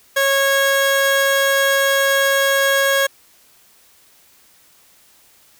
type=tone pair together; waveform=35% pulse; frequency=549 / 1645.1 Hz; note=C#5 / G#6; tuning=-17 / -17 cents; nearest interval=octave + perfect fifth; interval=1900 cents; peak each=-15 dBFS; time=0.16-3.07 s; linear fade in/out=10 ms; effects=white hiss -52 dBFS RMS until 5.59 s